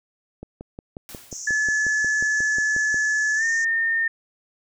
click train, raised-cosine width 2 ms, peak -22 dBFS, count 15, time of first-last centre 0.43-2.943 s, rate 5.57 Hz
white noise with exponential decay, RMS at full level -39 dBFS, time 1.09-1.78 s, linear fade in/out 0 ms, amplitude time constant 150 ms
pink band-pass noise, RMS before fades -35 dBFS, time 1.31-3.65 s, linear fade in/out 10 ms, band 5600 to 7200 Hz, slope 96 dB/octave
sine tone with pitch glide, 1719 to 1821.2 Hz, A6 to A#6, -41 to -41 cents, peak -19 dBFS, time 1.47-4.08 s, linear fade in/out 5 ms, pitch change +100 cents, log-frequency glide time 3.36-3.44 s
effects none

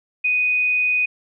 sine tone, 2489 Hz, D#7, in tune, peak -16 dBFS, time 0.24-1.06 s, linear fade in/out 10 ms, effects none

